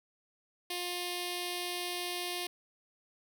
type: tone with notch filter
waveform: 5% pulse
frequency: 354.8 Hz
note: F4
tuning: 27 cents sharp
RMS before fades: -37 dBFS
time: 0.7-2.47 s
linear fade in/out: 5 ms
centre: 1400 Hz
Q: 0.92
effects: none